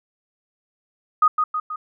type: tone with echo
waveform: sine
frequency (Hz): 1244.5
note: D#6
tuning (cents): 0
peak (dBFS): -11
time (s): 1.22-1.28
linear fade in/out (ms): 5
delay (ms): 160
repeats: 3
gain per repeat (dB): -5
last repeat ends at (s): 1.76
effects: none